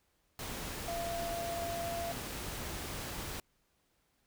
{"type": "tone in noise", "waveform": "sine", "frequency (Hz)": 682, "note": "F5", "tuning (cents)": -41, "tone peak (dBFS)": -36, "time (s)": [0.88, 2.12], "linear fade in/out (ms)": 2, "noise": "pink", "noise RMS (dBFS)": -41, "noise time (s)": [0.39, 3.4], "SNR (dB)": 2, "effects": ["pink hiss -75 dBFS RMS until 4.26 s"]}